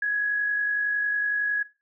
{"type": "tone with amplitude modulation", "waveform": "sine", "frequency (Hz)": 1673, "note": "G#6", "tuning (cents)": 12, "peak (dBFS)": -21, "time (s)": [0.02, 1.63], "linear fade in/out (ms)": 5, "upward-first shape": "sine", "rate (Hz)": 50.9, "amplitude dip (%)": 40, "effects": ["noise-tail reverb RT60 0.3 s tail -18 dB re dry"]}